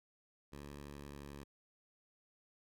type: tone with pitch glide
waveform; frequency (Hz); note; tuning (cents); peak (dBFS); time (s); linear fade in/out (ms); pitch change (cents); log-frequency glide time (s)
10% pulse; 71.7 to 71; D2 to C#2; -41 to +42; -40; 0.52-1.44; 10; -17; 0.93-1.21
effects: none